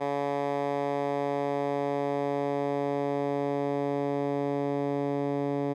10% pulse tone with band-pass filter sweep, 141.9 Hz, C#3, 41 cents sharp, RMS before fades -29 dBFS, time 0-5.74 s, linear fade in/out 20 ms, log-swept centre 670 to 320 Hz, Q 0.9, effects none

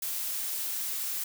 blue noise, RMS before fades -33 dBFS, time 0.02-1.24 s, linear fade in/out 5 ms, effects none

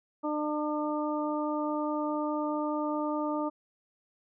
harmonic tone, 300.8 Hz, D4, 42 cents sharp, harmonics 1 / 2 / 3 / 4, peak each -31 / -34 / -36 / -37 dBFS, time 0.23-3.5 s, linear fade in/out 20 ms, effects none

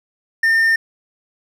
triangle tone, 1811 Hz, A6, 49 cents sharp, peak -10 dBFS, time 0.43-0.76 s, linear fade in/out 5 ms, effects none

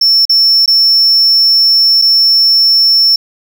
triangle tone with dropouts, 5400 Hz, E8, 41 cents sharp, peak -4 dBFS, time 0.01-3.16 s, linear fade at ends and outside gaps 5 ms, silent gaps 0.254-0.294 / 0.66-0.677 / 2.017-2.02 s, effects none

